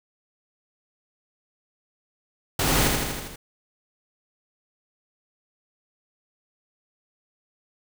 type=noise with echo; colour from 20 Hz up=pink; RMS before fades=-23 dBFS; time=2.59-2.88 s; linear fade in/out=5 ms; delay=80 ms; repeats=6; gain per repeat=-3 dB; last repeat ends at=3.36 s; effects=none